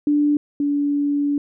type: tone pair in turn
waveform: sine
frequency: 293.5 / 287.6 Hz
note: D4 / D4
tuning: -1 / -36 cents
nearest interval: unison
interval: 35 cents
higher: first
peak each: -14 / -17 dBFS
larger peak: first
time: 0.07-0.37 / 0.6-1.38 s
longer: second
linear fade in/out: 2 ms
effects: none